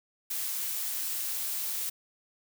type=noise; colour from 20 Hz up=blue; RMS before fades=-33 dBFS; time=0.3-1.9 s; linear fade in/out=10 ms; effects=none